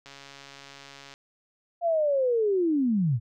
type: click train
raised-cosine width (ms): 0.2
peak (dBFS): -28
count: 151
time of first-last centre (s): 0.06-1.139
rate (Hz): 139
type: linear sweep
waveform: sine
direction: down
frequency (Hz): 698.5 to 103.83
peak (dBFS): -21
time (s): 1.81-3.2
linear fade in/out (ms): 50
effects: none